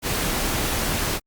pink noise, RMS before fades -24 dBFS, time 0.02-1.2 s, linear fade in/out 50 ms, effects Opus 48 kbps

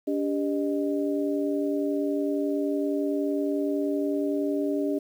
sine tone cluster, 287.3 / 398.1 / 613 Hz, D4 / G4 / D#5, -38 / +27 / -26 cents, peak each -26 / -29 / -32 dBFS, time 0.07-4.99 s, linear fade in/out 10 ms, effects 9-bit

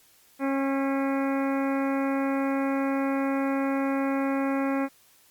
harmonic tone with a mistuned harmonic, 272.5 Hz, C#4, 29 cents flat, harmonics 1 / 2 / 3 / 4 / 5 / 6 / 7 / 8 / 9, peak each -25 / -31 / -35 / -37 / -39 / -41 / -42 / -43 / -44 dBFS, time 0.39-4.89 s, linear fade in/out 50 ms, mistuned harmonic 7, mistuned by +49 cents, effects white hiss -59 dBFS RMS until 5.3 s + Opus 48 kbps

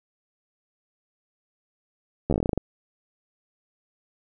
slowing click train, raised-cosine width 2 ms, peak -10 dBFS, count 12, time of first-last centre 2.3-2.577 s, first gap 12 ms, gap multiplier 1.14, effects none

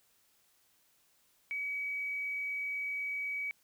triangle tone, 2272 Hz, C#7, 42 cents sharp, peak -30 dBFS, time 1.51-3.51 s, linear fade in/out 0 ms, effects tanh soft clip ceiling -32 dBFS + white hiss -70 dBFS RMS until 3.63 s

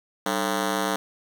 10% pulse ring-modulated tone, 246.9 Hz, B3, in tune, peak -12 dBFS, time 0.26-0.96 s, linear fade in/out 0 ms, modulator 53.6 Hz, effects none

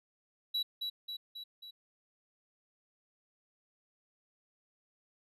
triangle tone with echo, 3917 Hz, B7, 15 cents flat, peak -29 dBFS, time 0.54-0.63 s, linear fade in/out 10 ms, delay 270 ms, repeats 4, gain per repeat -4 dB, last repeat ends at 1.71 s, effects resampled to 32000 Hz

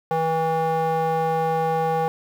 square tone with band-pass filter, 161.8 Hz, E3, 32 cents flat, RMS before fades -22 dBFS, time 0.11-2.08 s, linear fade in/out 0 ms, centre 700 Hz, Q 3.7, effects 8-bit

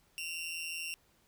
sawtooth tone with amplitude modulation, 2751 Hz, F7, 27 cents flat, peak -31 dBFS, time 0.18-0.94 s, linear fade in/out 0 ms, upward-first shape sine, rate 165 Hz, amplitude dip 70%, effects pink hiss -69 dBFS RMS until 1.27 s

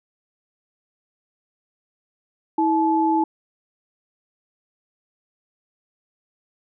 sine tone pair together, 323.3 / 863 Hz, E4 / A5, -34 / -34 cents, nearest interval octave + perfect fourth, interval 1700 cents, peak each -19 dBFS, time 2.58-3.24 s, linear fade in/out 5 ms, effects none

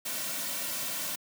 white noise with comb filter, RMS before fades -34 dBFS, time 0.05-1.16 s, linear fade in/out 10 ms, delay 2.4 ms, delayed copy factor -0.6, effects high-pass 150 Hz 12 dB/octave

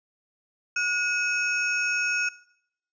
square ring-modulated tone, 1999 Hz, B6, 20 cents sharp, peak -21 dBFS, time 0.76-2.29 s, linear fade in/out 5 ms, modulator 551 Hz, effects noise-tail reverb RT60 0.7 s tail -20 dB re dry + resampled to 16000 Hz

